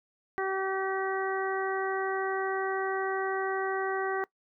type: harmonic tone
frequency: 383.9 Hz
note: G4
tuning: 36 cents flat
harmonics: 1 / 2 / 3 / 4 / 5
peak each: -31 / -34 / -36 / -37 / -38 dBFS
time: 0.38-4.24 s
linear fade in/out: 0 ms
effects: noise-tail reverb RT60 0.1 s tail -22 dB re dry